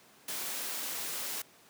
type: noise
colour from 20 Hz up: white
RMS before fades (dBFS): -37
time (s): 0.28-1.42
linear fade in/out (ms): 5
effects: pink hiss -59 dBFS RMS until 1.69 s + high-pass 200 Hz 12 dB/octave